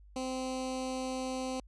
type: tone with notch filter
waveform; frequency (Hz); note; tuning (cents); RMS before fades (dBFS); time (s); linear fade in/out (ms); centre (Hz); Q
15% pulse; 259.1; C4; -17; -36; 0.16-1.6; 2; 1600; 0.77
effects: added 50 Hz sine -53 dBFS peak until 1.67 s + resampled to 22050 Hz